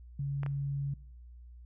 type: tone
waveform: sine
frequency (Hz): 140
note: C#3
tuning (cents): +18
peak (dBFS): -31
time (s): 0.19-0.94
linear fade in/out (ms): 5
type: clicks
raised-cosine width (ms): 0.5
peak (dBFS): -27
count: 2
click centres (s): 0.433 / 0.463
effects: noise-tail reverb RT60 0.8 s tail -23 dB re dry + added 60 Hz sine -48 dBFS peak until 1.65 s